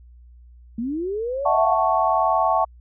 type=linear sweep; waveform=sine; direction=up; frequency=218.2 to 758 Hz; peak=-23 dBFS; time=0.78-1.8 s; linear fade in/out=5 ms
type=chord; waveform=sine; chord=F# minor seventh; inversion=third; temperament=equal; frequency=659.3 / 740 / 880 / 1108.7 Hz; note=E5 / F#5 / A5 / C#6; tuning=0 / 0 / 0 / 0 cents; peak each=-22 dBFS; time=1.45-2.65 s; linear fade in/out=10 ms
effects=added 60 Hz sine -44 dBFS peak until 2.8 s